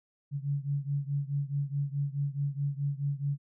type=beating tone pair; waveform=sine; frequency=140 / 144.7 Hz; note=C#3 / D3; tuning=+18 / -25 cents; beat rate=4.7 Hz; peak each=-31 / -33 dBFS; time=0.31-3.38 s; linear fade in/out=50 ms; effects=none